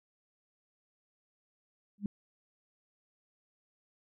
sine tone with exponential growth, 203.5 Hz, G#3, 35 cents flat, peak -26 dBFS, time 1.98-2.06 s, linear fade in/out 2 ms, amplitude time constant 16 ms, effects none

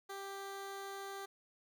15% pulse tone, 393.3 Hz, G4, 6 cents sharp, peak -37 dBFS, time 0.09-1.26 s, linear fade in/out 10 ms, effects none

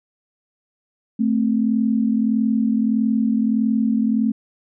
sine tone pair together, 220 / 261.6 Hz, A3 / C4, 0 / 0 cents, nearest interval minor third, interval 300 cents, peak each -17 / -21 dBFS, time 1.19-4.32 s, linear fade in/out 10 ms, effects none

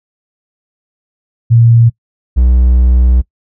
sine / triangle tone pair in turn, 116.54 / 61.91 Hz, A#2 / B1, 0 / +5 cents, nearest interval major seventh, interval 1095 cents, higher first, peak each -3 dBFS, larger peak neither, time 1.5-1.9 / 2.36-3.22 s, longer second, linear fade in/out 20 ms, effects noise-tail reverb RT60 0.1 s tail -23 dB re dry

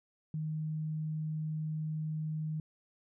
sine tone, 155.56 Hz, D#3, in tune, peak -33 dBFS, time 0.34-2.6 s, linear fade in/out 2 ms, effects none

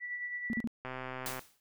sine tone with tremolo, 1959 Hz, B6, 15 cents flat, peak -34 dBFS, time 0-0.64 s, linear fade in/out 50 ms, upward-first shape sine, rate 9.3 Hz, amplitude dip 45%
sine tone bursts, 230 Hz, A#3, 23 cents flat, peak -30 dBFS, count 3, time 0.5-0.674 s, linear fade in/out 0 ms, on 32 ms, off 39 ms
click train, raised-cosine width 0.5 ms, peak -25 dBFS, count 71, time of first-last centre 0.85-1.393 s, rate 129 Hz
white noise with exponential decay, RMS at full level -36 dBFS, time 1.26-1.6 s, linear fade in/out 1 ms, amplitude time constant 72 ms
effects none

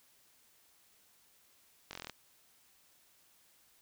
slowing click train, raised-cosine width 0.2 ms, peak -25 dBFS, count 9, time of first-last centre 1.91-2.097 s, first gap 21 ms, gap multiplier 1.03, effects white hiss -67 dBFS RMS until 3.81 s

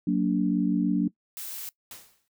sine chord, Gb augmented, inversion none, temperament just, 185 / 231.2 / 289.1 Hz, Gb3 / Bb3 / D4, 0 / -14 / -27 cents, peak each -25 / -27 / -25 dBFS, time 0.07-1.08 s, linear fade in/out 5 ms
blue noise, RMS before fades -37 dBFS, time 1.37-1.69 s, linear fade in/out 0 ms
white noise with exponential decay, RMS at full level -40 dBFS, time 1.91-2.28 s, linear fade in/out 1 ms, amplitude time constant 80 ms
effects noise-tail reverb RT60 0.1 s tail -20 dB re dry

